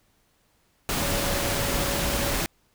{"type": "tone in noise", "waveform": "sine", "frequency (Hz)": 563, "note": "C#5", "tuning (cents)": 27, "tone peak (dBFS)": -33, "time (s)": [1.02, 2.35], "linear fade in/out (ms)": 0, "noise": "pink", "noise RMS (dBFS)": -26, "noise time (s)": [0.89, 2.46], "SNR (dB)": -10, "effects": ["pink hiss -66 dBFS RMS until 2.74 s"]}